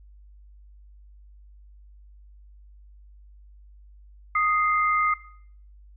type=tone pair together; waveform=sine; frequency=1244.5 / 2093 Hz; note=D#6 / C7; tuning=0 / 0 cents; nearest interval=major sixth; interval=900 cents; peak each=-21 / -25 dBFS; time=4.35-5.14 s; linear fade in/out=5 ms; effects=noise-tail reverb RT60 0.6 s tail -18 dB re dry + added 50 Hz sine -47 dBFS peak until 5.96 s